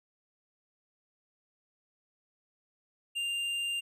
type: tone with hard clipping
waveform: triangle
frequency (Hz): 2794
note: F7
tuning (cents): 0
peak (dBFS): -32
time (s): 3.15-3.81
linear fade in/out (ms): 20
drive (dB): 10
effects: none